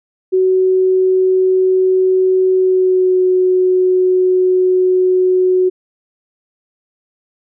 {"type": "tone with pitch glide", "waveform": "sine", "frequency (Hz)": [373.8, 368.7], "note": ["F#4", "F#4"], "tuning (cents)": [18, -6], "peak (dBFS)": -9, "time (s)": [0.32, 5.7], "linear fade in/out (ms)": 20, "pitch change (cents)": -24, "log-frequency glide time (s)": [2.53, 3.21], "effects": []}